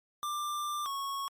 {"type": "tone pair in turn", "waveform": "square", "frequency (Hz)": [1186, 1103.1], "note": ["D6", "C#6"], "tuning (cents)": [17, -9], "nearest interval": "minor second", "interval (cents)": 126, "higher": "first", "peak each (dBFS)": [-33, -34], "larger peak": "first", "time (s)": [[0.23, 0.86], [0.86, 1.28]], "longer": "first", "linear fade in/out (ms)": 0, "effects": ["MP3 64 kbps"]}